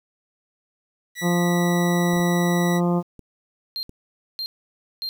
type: tone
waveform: sawtooth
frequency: 1950 Hz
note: B6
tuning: 23 cents flat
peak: -25 dBFS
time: 1.15-2.81 s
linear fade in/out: 50 ms
type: harmonic tone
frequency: 174.61 Hz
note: F3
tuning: in tune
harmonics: 1 / 2 / 3 / 4 / 5 / 6 / 7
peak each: -19 / -25 / -29 / -31 / -33 / -35 / -36 dBFS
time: 1.21-3.03 s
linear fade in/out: 50 ms
type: clicks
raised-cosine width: 3 ms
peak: -28 dBFS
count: 5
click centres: 2.135 / 2.165 / 2.2 / 3.193 / 3.894 s
type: tone bursts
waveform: triangle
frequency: 4186 Hz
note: C8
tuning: in tune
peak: -25 dBFS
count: 3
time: 3.76-5.09 s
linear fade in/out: 0 ms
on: 70 ms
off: 560 ms
effects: 9-bit